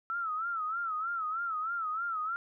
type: tone with vibrato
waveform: sine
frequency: 1318.5 Hz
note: E6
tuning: in tune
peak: -31 dBFS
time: 0.1-2.36 s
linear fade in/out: 0 ms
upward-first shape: sine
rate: 3.2 Hz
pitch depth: 110 cents each way
effects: none